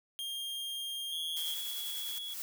45% pulse tone, 3215 Hz, G7, 43 cents sharp, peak -36 dBFS, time 0.19-1.54 s, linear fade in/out 0 ms
triangle tone with pitch glide, 3377 to 3356 Hz, G#7 to G#7, +28 to +17 cents, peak -37 dBFS, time 1.12-2.34 s, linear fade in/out 5 ms, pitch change -11 cents, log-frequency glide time 1.46-1.58 s
blue noise with tremolo, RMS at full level -40 dBFS, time 1.36-2.19 s, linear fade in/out 10 ms, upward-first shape sine, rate 10 Hz, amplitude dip 30%
blue noise with exponential growth, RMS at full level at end -38 dBFS, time 1.86-2.42 s, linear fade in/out 0 ms, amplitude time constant 120 ms
effects none

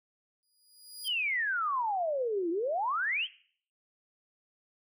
20% pulse tone with exponential growth, 4896 Hz, D#8, 29 cents flat, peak -32 dBFS, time 0.43-1.08 s, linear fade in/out 0 ms, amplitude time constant 140 ms
sine exponential two-way sweep, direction down then up, 3302 to 324.4 to 3302 Hz, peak -28 dBFS, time 1.04-3.28 s, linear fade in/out 50 ms, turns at 2.5 s
effects noise-tail reverb RT60 0.5 s tail -17 dB re dry

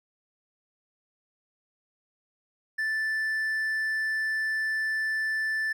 triangle tone, 1760 Hz, A6, in tune, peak -24 dBFS, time 2.78-5.73 s, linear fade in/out 10 ms, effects none

